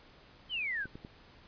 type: exponential sweep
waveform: sine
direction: down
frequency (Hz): 3187 to 1466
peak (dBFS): -32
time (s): 0.49-0.87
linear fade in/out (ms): 50
type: clicks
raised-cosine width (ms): 3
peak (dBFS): -32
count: 3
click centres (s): 0.856 / 0.955 / 1.049
effects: pink hiss -58 dBFS RMS until 1.47 s + resampled to 11025 Hz